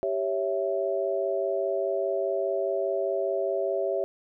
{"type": "chord", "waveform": "sine", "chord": "C# diminished", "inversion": "second", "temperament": "equal", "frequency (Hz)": [392, 554.4, 659.3], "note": ["G4", "C#5", "E5"], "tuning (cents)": [0, 0, 0], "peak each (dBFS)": -29, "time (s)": [0.03, 4.04], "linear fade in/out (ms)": 0, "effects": []}